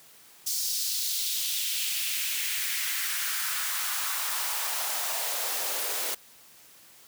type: noise with high-pass filter sweep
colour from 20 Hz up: white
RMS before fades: -30 dBFS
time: 0.46-6.15 s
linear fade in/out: 10 ms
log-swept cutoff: 5300 to 440 Hz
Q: 2
effects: white hiss -54 dBFS RMS until 7.07 s + high-pass 80 Hz 12 dB/octave